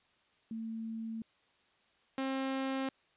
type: tone pair in turn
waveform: sine / sawtooth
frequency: 224.4 / 266.9 Hz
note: A3 / C4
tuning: +34 / +35 cents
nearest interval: minor third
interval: 301 cents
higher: second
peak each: -37 / -29 dBFS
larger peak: second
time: 0.51-1.22 / 2.18-2.89 s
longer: neither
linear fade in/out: 2 ms
effects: white hiss -70 dBFS RMS until 3.16 s + resampled to 8000 Hz

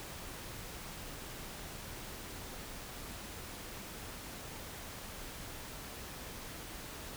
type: silence
effects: pink hiss -46 dBFS RMS until 7.16 s

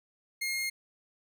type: tone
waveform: sawtooth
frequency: 2137 Hz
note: C7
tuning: 36 cents sharp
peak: -27 dBFS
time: 0.41-0.7 s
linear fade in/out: 10 ms
effects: none

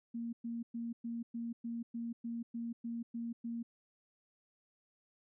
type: tone bursts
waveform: sine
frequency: 233.1 Hz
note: A#3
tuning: in tune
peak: -37 dBFS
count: 12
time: 0.14-3.63 s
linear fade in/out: 10 ms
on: 190 ms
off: 110 ms
effects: none

